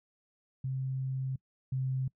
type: tone pair in turn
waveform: sine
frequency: 132 / 131.09 Hz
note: C3 / C3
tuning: +16 / +4 cents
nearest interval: unison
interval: 12 cents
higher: first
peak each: -31 / -29 dBFS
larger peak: second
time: 0.64-1.36 / 1.72-2.08 s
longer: first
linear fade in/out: 5 ms
effects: noise-tail reverb RT60 0.1 s tail -24 dB re dry